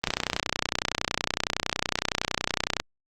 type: click train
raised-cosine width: 0.2 ms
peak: -6 dBFS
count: 86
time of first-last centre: 0.04-2.8 s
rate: 30.8 Hz
effects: Opus 32 kbps